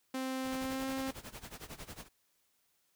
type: tone with pitch glide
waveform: sawtooth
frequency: 261.6 to 266.2 Hz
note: C4 to C4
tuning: 0 to +30 cents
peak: -31 dBFS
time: 0.14-1.11 s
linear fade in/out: 5 ms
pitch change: +30 cents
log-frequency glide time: 0.56-0.88 s
type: noise with tremolo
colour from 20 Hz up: pink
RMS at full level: -45 dBFS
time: 0.43-2.09 s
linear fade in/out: 50 ms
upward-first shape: sine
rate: 11 Hz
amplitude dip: 85%
effects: white hiss -75 dBFS RMS until 2.95 s